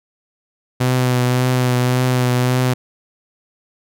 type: tone with vibrato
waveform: sawtooth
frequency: 125.8 Hz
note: B2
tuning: 32 cents sharp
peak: -10 dBFS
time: 0.8-2.74 s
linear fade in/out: 10 ms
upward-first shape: triangle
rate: 1.8 Hz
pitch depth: 26 cents each way
effects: none